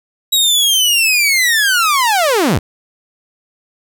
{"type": "linear sweep", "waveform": "sawtooth", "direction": "down", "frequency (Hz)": [3855, 61], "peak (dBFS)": -7, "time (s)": [0.32, 2.59], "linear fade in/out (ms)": 10, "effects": []}